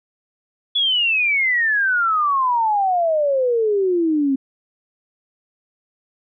sine exponential sweep, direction down, 3436 to 263.5 Hz, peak -15 dBFS, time 0.75-4.36 s, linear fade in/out 10 ms, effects none

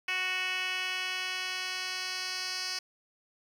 10% pulse tone with band-pass filter sweep, 370 Hz, F#4, in tune, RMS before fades -34 dBFS, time 0.08-2.79 s, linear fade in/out 5 ms, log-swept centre 2700 to 4500 Hz, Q 3.2, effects 9-bit

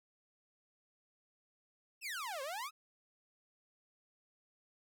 sawtooth exponential two-way sweep, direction down then up, 2794 to 516 to 1327 Hz, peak -36 dBFS, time 2.01-2.71 s, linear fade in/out 50 ms, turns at 2.42 s, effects none

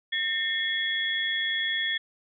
sine tone cluster, 1811 / 2133 / 3356 Hz, A6 / C7 / G#7, +49 / +33 / +17 cents, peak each -28 / -37 / -28 dBFS, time 0.12-1.98 s, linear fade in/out 10 ms, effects none

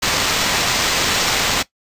blue noise with sample-and-hold, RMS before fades -18 dBFS, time 0.02-1.63 s, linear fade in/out 10 ms, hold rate 11025 Hz, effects noise-tail reverb RT60 0.1 s tail -17 dB re dry + resampled to 32000 Hz

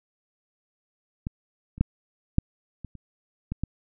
clicks, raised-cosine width 5 ms, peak -17 / -28 / -8 / -6 / -24 / -30 / -17 / -15 dBFS, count 8, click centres 1.269 / 1.78 / 1.81 / 2.384 / 2.847 / 2.953 / 3.52 / 3.636 s, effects none

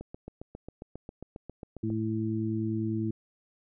click train, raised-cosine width 2 ms, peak -27 dBFS, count 15, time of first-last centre 0.01-1.902 s, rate 7.4 Hz
harmonic tone, 110 Hz, A2, in tune, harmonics 1 / 2 / 3, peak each -32 / -32 / -32 dBFS, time 1.83-3.11 s, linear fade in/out 5 ms
effects none

